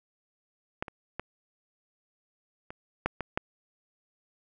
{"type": "clicks", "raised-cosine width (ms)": 0.5, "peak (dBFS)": [-15, -25, -18, -25, -11, -17, -12], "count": 7, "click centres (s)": [0.825, 0.882, 1.196, 2.705, 3.06, 3.207, 3.375], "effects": []}